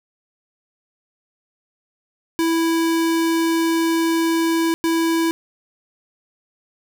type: tone bursts at uneven times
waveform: square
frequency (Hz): 329.6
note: E4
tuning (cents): 0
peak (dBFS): -17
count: 2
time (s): 2.39-4.74 / 4.84-5.31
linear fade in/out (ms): 0
effects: none